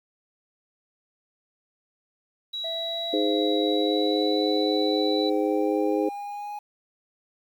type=tone with pitch glide; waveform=sine; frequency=3884 to 3954 Hz; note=B7 to B7; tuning=-30 to +1 cents; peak=-29 dBFS; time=2.53-5.3 s; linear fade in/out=10 ms; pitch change=+31 cents; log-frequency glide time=3.61-4.42 s
type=exponential sweep; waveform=triangle; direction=up; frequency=659.3 to 832 Hz; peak=-30 dBFS; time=2.64-6.59 s; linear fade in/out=5 ms
type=harmonic tone; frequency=103.83 Hz; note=G#2; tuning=in tune; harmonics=3 / 4 / 5; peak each=-25 / -26 / -27 dBFS; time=3.13-6.09 s; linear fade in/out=5 ms
effects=9-bit